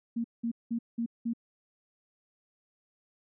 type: tone bursts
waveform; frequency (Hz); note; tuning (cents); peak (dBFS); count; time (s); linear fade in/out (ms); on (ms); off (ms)
sine; 232.6; A#3; -4; -28; 5; 0.16-1.335; 10; 83; 190
effects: none